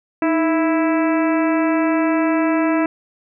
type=harmonic tone with a mistuned harmonic; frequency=329.6 Hz; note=E4; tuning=in tune; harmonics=1 / 2 / 3 / 4 / 5 / 6 / 7 / 8; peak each=-16 / -22 / -26 / -28 / -30 / -32 / -33 / -34 dBFS; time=0.22-2.86 s; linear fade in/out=2 ms; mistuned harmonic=1; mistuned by=-76 cents; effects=none